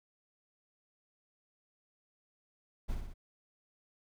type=noise with echo; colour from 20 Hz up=brown; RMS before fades=-34 dBFS; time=2.88-2.96 s; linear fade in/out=20 ms; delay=60 ms; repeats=3; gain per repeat=-4 dB; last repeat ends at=3.14 s; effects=none